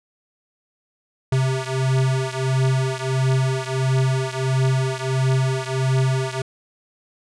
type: beating tone pair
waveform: square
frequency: 130.81 / 132.31 Hz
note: C3 / C3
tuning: 0 / +20 cents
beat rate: 1.5 Hz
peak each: -21 / -23 dBFS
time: 1.32-6.42 s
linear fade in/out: 5 ms
effects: resampled to 22050 Hz